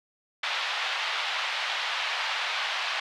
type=band-pass noise; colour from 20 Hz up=white; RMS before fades=-30 dBFS; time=0.43-3 s; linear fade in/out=5 ms; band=710 to 3700 Hz; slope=24 dB/octave; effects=none